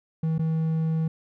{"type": "tone with dropouts", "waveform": "triangle", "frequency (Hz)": 160.5, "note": "E3", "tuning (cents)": -46, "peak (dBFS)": -20, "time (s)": [0.23, 1.08], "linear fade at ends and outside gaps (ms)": 5, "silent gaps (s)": [0.382, 0.392], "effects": []}